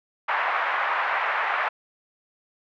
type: band-pass noise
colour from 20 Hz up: pink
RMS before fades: -25 dBFS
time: 0.28-1.69 s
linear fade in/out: 10 ms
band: 780 to 2100 Hz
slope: 24 dB/octave
effects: none